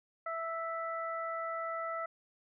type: harmonic tone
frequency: 659.3 Hz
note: E5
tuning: in tune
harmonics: 1 / 2 / 3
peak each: -39 / -37 / -45 dBFS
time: 0.26-2.06 s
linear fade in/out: 5 ms
effects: none